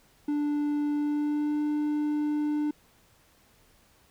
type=tone with pitch glide; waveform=triangle; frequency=293.7 to 298.1 Hz; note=D4 to D4; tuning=0 to +26 cents; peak=-23 dBFS; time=0.28-2.71 s; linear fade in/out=5 ms; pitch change=+26 cents; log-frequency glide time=0.93-1.62 s; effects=pink hiss -62 dBFS RMS until 4.1 s